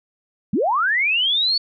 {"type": "linear sweep", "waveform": "sine", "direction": "up", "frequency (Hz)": [157.7, 4487], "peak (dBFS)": -16, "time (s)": [0.53, 1.58], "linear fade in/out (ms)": 5, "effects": []}